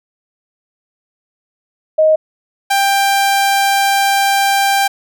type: tone pair in turn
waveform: sine / sawtooth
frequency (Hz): 626 / 790.6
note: D#5 / G5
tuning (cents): +10 / +15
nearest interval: major third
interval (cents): 405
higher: second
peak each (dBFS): -7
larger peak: neither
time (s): 1.98-2.16 / 2.7-4.88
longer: second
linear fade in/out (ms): 10
effects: none